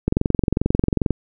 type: click train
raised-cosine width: 3 ms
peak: -4 dBFS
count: 24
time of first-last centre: 0.08-1.107 s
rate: 22.4 Hz
effects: none